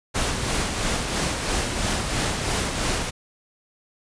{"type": "noise with tremolo", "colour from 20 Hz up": "pink", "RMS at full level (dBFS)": -23, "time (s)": [0.14, 3.11], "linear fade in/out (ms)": 20, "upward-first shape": "sine", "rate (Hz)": 3, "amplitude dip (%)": 40, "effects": ["resampled to 22050 Hz"]}